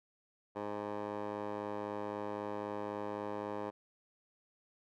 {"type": "tone with band-pass filter", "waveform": "15% pulse", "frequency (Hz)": 103.83, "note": "G#2", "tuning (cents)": 0, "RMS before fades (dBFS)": -40, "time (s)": [0.55, 3.71], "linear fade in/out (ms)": 20, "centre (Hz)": 680, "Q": 3.2, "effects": []}